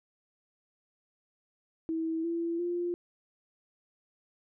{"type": "tone with pitch steps", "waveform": "sine", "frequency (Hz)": [324.3, 336.5, 349.2], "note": ["E4", "E4", "F4"], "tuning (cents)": [-28, 36, 0], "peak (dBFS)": -29, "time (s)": [1.89, 2.94], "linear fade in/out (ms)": 0, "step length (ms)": 350, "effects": []}